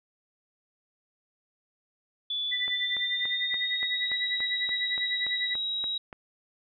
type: tone with pitch glide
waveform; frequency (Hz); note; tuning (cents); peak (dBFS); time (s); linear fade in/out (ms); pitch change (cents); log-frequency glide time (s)
sine; 3457 to 3836; A7 to A#7; -31 to +49; -28; 2.3-5.98; 5; +180; 2.45-4.18
type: tone with tremolo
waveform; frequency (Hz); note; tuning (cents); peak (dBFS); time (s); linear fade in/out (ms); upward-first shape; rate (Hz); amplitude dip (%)
sine; 1975.5; B6; 0; -27; 2.51-5.55; 20; sine; 10; 90
type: click train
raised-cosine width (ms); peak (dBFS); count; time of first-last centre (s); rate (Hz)
0.5; -26; 13; 2.68-6.128; 3.48
effects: none